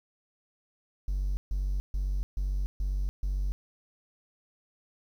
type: tone bursts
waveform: triangle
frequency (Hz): 47.85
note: G1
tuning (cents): -41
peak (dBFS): -24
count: 6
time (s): 1.08-3.52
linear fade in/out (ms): 0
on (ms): 290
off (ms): 140
effects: tanh soft clip ceiling -21 dBFS + 10-bit